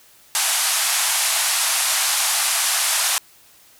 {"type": "band-pass noise", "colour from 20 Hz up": "white", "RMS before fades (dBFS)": -20, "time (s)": [0.35, 3.18], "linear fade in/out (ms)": 0, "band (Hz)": [670, 12000], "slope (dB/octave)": 48, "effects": ["white hiss -51 dBFS RMS until 3.79 s"]}